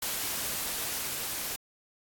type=noise with level ramp; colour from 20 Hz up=white; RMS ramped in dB=-32 to -35 dBFS; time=0.02-1.56 s; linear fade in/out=5 ms; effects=AAC 64 kbps